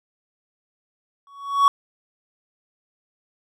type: tone with exponential growth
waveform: triangle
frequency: 1120 Hz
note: C#6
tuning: 18 cents sharp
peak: -7 dBFS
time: 1.27-1.68 s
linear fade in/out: 1 ms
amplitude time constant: 88 ms
effects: none